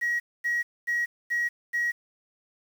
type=tone bursts; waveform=sine; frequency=1904 Hz; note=A#6; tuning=36 cents sharp; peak=-22 dBFS; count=5; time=0.01-1.92 s; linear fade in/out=20 ms; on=190 ms; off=240 ms; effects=tanh soft clip ceiling -21 dBFS + 8-bit